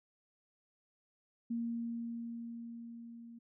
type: tone with level ramp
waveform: sine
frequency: 233.1 Hz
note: A#3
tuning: in tune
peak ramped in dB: -33 to -49 dBFS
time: 1.5-3.39 s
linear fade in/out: 10 ms
effects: none